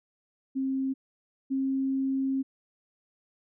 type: tone pair in turn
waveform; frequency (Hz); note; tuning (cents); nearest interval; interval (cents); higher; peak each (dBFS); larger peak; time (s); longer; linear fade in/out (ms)
sine; 266.6 / 268; C4 / C4; +33 / +42; unison; 9; second; -26 / -25; second; 0.55-0.94 / 1.5-2.43; second; 20
effects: none